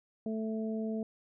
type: harmonic tone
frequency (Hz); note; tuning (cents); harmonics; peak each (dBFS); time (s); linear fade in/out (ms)
220; A3; 0; 1 / 2 / 3; -33 / -39 / -43; 0.26-1.03; 2
effects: none